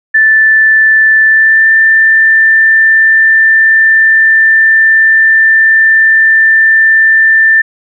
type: tone with pitch glide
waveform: sine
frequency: 1760 to 1780.5 Hz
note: A6 to A6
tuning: 0 to +20 cents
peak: -3 dBFS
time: 0.14-7.62 s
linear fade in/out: 10 ms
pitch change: +20 cents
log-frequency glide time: 1.26-1.69 s
effects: none